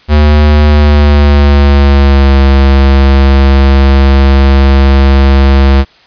square tone with pitch glide, 74.7 to 68.11 Hz, D2 to C#2, +30 to -30 cents, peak -3 dBFS, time 0.08-5.85 s, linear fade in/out 50 ms, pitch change -160 cents, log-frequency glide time 0.63-2.37 s, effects white hiss -42 dBFS RMS until 6.06 s + resampled to 11025 Hz

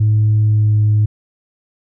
sine tone with pitch glide, 107.2 to 106.09 Hz, A2 to G#2, -45 to +37 cents, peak -8 dBFS, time 0-1.06 s, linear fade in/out 10 ms, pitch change -18 cents, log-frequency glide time 0.41-0.78 s, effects tanh soft clip ceiling -7 dBFS

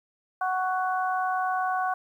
harmonic tone, 371.3 Hz, F#4, 6 cents sharp, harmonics 2 / 3 / 4, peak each -26 / -30 / -32 dBFS, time 0.41-1.94 s, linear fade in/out 5 ms, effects 10-bit

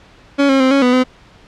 30% pulse tone with pitch steps, 280.8 / 269.6 / 261.1 / 276.7 / 248.4 / 255 Hz, C#4 / C#4 / C4 / C#4 / B3 / C4, +22 / -48 / -3 / -3 / +10 / -44 cents, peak -7 dBFS, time 0.38-1.04 s, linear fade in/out 20 ms, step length 110 ms, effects pink hiss -45 dBFS RMS until 1.47 s + low-pass 4000 Hz 12 dB/octave

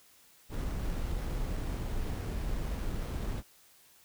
brown noise with sample-and-hold, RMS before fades -34 dBFS, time 0.49-3.43 s, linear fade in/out 50 ms, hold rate 7350 Hz, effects white hiss -61 dBFS RMS until 4.04 s

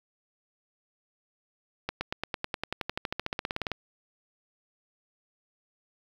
accelerating click train, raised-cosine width 0.3 ms, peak -14 dBFS, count 24, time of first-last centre 1.89-3.717 s, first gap 120 ms, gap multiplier 0.96, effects 7-bit

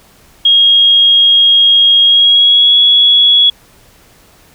sine tone with pitch glide, 3267 to 3361 Hz, G#7 to G#7, -29 to +20 cents, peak -4 dBFS, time 0.45-3.5 s, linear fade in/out 5 ms, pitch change +49 cents, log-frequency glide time 2.04-2.78 s, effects pink hiss -45 dBFS RMS until 4.54 s

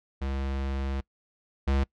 square tone pair in turn, 67.7 / 68.29 Hz, C#2 / C#2, -40 / -25 cents, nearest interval unison, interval 15 cents, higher second, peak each -29 / -23 dBFS, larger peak second, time 0.21-1.01 / 1.67-1.84 s, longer first, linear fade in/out 10 ms, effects noise-tail reverb RT60 0.1 s tail -24 dB re dry + low-pass 4000 Hz 12 dB/octave

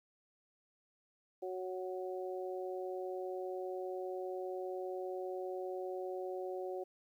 harmonic tone, 185 Hz, F#3, in tune, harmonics 2 / 3 / 4, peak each -40 / -44 / -46 dBFS, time 1.42-6.84 s, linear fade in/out 10 ms, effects 12-bit

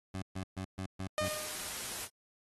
20% pulse tone bursts, 94.6 Hz, F#2, 39 cents sharp, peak -32 dBFS, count 6, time 0.14-1.288 s, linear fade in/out 5 ms, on 83 ms, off 130 ms
sawtooth tone with exponential decay, 611 Hz, D#5, 32 cents flat, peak -25 dBFS, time 1.18-1.74 s, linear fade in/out 0 ms, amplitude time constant 120 ms
white noise, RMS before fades -40 dBFS, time 1.22-2.09 s, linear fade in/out 50 ms
effects AAC 32 kbps

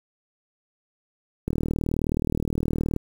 click train, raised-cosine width 3 ms, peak -12 dBFS, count 59, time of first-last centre 1.48-2.963 s, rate 39.1 Hz, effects 7-bit

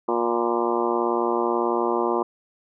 harmonic tone with a mistuned harmonic, 118.2 Hz, A#2, 24 cents sharp, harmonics 2 / 3 / 4 / 5 / 6 / 7 / 8 / 9 / 10, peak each -31 / -24 / -28 / -31 / -31 / -31 / -30 / -29 / -33 dBFS, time 0.08-2.23 s, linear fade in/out 5 ms, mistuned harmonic 9, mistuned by -44 cents, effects none

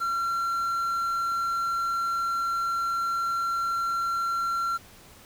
triangle tone with quantisation, 1366 Hz, F6, 39 cents flat, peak -23 dBFS, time 0-4.78 s, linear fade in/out 20 ms, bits 8, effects pink hiss -51 dBFS RMS until 5.25 s

